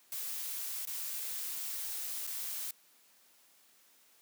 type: noise with dropouts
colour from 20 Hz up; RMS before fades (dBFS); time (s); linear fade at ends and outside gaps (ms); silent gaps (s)
blue; -39; 0.12-2.71; 2; 0.853-0.872 / 2.268-2.273
effects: white hiss -65 dBFS RMS until 4.21 s + high-pass 200 Hz 12 dB/octave